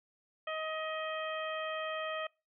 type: harmonic tone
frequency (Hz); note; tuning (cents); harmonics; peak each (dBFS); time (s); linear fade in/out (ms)
630; D#5; +21; 1 / 2 / 3 / 4 / 5; -38 / -40 / -43 / -45 / -46; 0.47-2.27; 5
effects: noise-tail reverb RT60 0.3 s tail -26 dB re dry